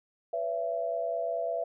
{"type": "tone cluster", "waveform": "sine", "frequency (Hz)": [495.7, 565, 670], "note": ["B4", "C#5", "E5"], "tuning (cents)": [6, 33, 28], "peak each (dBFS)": [-36, -37, -30], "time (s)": [0.33, 1.64], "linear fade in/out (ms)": 5, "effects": []}